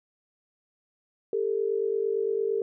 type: tone pair together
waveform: sine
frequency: 401.3 / 450.1 Hz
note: G4 / A4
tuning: +41 / +39 cents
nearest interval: major second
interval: 198 cents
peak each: -27 dBFS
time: 1.33-2.62 s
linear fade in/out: 2 ms
effects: none

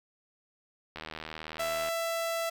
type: click train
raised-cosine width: 0.3 ms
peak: -23 dBFS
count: 74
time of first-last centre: 0.96-1.886 s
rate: 78.8 Hz
type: tone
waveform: sawtooth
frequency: 665 Hz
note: E5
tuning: 15 cents sharp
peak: -26 dBFS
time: 1.59-2.5 s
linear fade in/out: 10 ms
effects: 9-bit

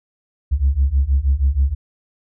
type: beating tone pair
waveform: sine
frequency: 65.41 / 71.71 Hz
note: C2 / D2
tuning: 0 / -41 cents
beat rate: 6.3 Hz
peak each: -16 / -15 dBFS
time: 0.51-1.75 s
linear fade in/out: 20 ms
effects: tanh soft clip ceiling -8 dBFS

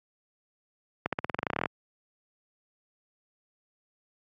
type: accelerating click train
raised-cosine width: 0.5 ms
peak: -12 dBFS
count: 16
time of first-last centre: 1.06-1.658 s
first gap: 67 ms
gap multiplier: 0.92
effects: high-pass 100 Hz 12 dB/octave + AAC 64 kbps

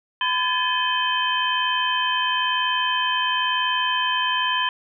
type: tone cluster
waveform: sine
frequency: 1010 / 1654 / 1735 / 2535 / 3104 Hz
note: B5 / G#6 / A6 / D#7 / G7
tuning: +39 / -8 / -25 / +32 / -18 cents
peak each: -23 / -32 / -27 / -30 / -24 dBFS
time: 0.21-4.69 s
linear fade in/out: 2 ms
effects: none

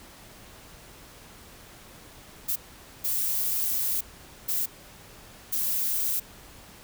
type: noise bursts at uneven times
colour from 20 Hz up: violet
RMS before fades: -27 dBFS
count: 4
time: 2.48-2.56 / 3.04-4.01 / 4.48-4.66 / 5.52-6.2 s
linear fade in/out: 10 ms
effects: pink hiss -49 dBFS RMS until 6.83 s

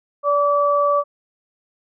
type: tone pair together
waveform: sine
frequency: 577.5 / 1153 Hz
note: D5 / D6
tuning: -29 / -32 cents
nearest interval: octave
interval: 1197 cents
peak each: -17 dBFS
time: 0.23-1.04 s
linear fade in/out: 50 ms
effects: none

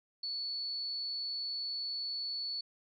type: tone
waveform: sine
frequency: 4435 Hz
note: C#8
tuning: in tune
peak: -35 dBFS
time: 0.23-2.61 s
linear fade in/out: 5 ms
effects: none

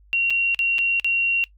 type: tone with dropouts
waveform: sine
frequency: 2749 Hz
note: F7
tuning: 28 cents flat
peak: -17 dBFS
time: 0.13-1.44 s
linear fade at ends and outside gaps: 0 ms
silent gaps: 0.3-0.305 / 0.546-0.591 / 0.783-0.789 / 0.998-1.045 s
effects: noise-tail reverb RT60 0.1 s tail -20 dB re dry + added 50 Hz sine -50 dBFS peak until 1.57 s

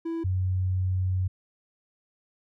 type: tone pair in turn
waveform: triangle / sine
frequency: 330.6 / 92.77 Hz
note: E4 / F#2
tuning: +5 / +5 cents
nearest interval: octave + minor seventh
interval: 2200 cents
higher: first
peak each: -26 / -23 dBFS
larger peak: second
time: 0.05-0.24 / 0.24-1.28 s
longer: second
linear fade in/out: 10 ms
effects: none

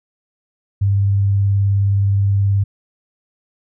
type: tone with vibrato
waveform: sine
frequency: 99.4 Hz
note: G2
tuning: 25 cents sharp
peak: -12 dBFS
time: 0.81-2.64 s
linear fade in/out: 10 ms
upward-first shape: sine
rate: 19 Hz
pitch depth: 15 cents each way
effects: none

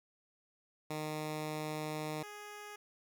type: tone pair in turn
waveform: 10% pulse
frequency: 153.8 / 415.8 Hz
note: D#3 / G#4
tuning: -20 / +2 cents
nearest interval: octave + perfect fourth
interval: 1722 cents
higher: second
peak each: -29 / -38 dBFS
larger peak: first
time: 0.9-2.23 / 2.23-2.76 s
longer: first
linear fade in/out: 5 ms
effects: none

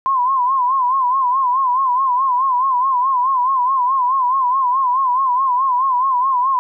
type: tone with vibrato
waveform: sine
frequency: 1030 Hz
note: C6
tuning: 28 cents flat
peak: -13 dBFS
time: 0.06-6.59 s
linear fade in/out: 0 ms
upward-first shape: sine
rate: 4.7 Hz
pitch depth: 100 cents each way
effects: none

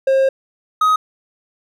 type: tone pair in turn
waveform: triangle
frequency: 535 / 1259.3 Hz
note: C5 / D#6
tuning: +38 / +20 cents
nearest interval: octave + minor third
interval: 1482 cents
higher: second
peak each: -9 dBFS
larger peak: neither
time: 0.07-0.29 / 0.81-0.96 s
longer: first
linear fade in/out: 5 ms
effects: none

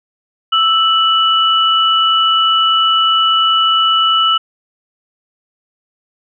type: tone pair together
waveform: sine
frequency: 1318.5 / 2955 Hz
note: E6 / F#7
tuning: 0 / -3 cents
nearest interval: octave + major second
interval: 1397 cents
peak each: -12 dBFS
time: 0.52-4.38 s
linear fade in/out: 10 ms
effects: none

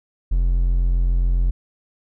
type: tone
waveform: triangle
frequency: 43.65 Hz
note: F1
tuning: in tune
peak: -13 dBFS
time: 0.31-1.51 s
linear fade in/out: 10 ms
effects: none

